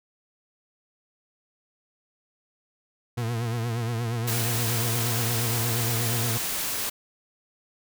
40% pulse tone with vibrato, 116.54 Hz, A#2, in tune, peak -25 dBFS, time 3.17-6.38 s, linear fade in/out 10 ms, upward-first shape triangle, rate 8.5 Hz, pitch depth 89 cents each way
white noise, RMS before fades -29 dBFS, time 4.27-6.9 s, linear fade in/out 10 ms
effects none

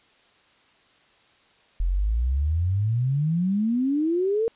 sine exponential sweep, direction up, 41.2 to 466.2 Hz, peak -20 dBFS, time 1.8-4.48 s, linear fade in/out 0 ms, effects white hiss -59 dBFS RMS until 4.55 s + resampled to 8000 Hz

